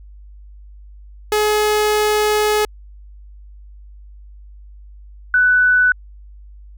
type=tone pair in turn; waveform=sawtooth / sine; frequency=423.4 / 1491.5 Hz; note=G#4 / F#6; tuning=+33 / +13 cents; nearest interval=octave + minor seventh; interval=2180 cents; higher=second; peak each=-10 dBFS; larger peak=neither; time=1.32-2.65 / 5.34-5.92 s; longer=first; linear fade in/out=2 ms; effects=added 50 Hz sine -37 dBFS peak until 6.77 s